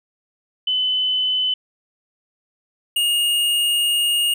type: tone pair in turn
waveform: sine / square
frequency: 3021 / 2850 Hz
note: F#7 / F7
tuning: +35 / +34 cents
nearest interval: minor second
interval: 101 cents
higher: first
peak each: -17 dBFS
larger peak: neither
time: 0.67-1.54 / 2.96-4.34 s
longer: second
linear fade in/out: 5 ms
effects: none